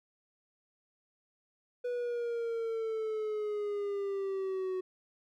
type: exponential sweep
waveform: triangle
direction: down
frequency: 491.9 to 370 Hz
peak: -30 dBFS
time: 1.84-4.81 s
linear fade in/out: 10 ms
effects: none